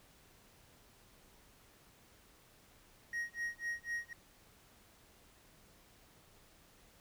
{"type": "tone with tremolo", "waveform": "triangle", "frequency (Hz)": 1881, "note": "A#6", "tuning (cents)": 15, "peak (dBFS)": -33, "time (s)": [3.13, 4.13], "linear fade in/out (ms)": 2, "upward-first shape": "sine", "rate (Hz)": 4, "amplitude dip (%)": 100, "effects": ["pink hiss -64 dBFS RMS until 7 s"]}